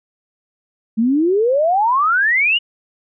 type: exponential sweep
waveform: sine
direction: up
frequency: 214.2 to 2960 Hz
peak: -12 dBFS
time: 0.97-2.59 s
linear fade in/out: 20 ms
effects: none